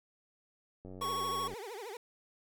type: click train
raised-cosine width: 2 ms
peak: -35 dBFS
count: 65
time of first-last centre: 0.85-1.537 s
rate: 93.1 Hz
type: tone with vibrato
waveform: 30% pulse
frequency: 432.9 Hz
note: A4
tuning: 28 cents flat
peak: -39 dBFS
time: 1.01-1.97 s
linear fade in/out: 2 ms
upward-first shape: triangle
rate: 13 Hz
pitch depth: 270 cents each way
type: tone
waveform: square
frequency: 1108.7 Hz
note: C#6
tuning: in tune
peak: -34 dBFS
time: 1.01-1.48 s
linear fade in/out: 10 ms
effects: none